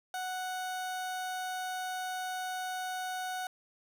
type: tone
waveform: 30% pulse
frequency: 740 Hz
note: F#5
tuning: in tune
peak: -32 dBFS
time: 0.14-3.47 s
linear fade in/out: 2 ms
effects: none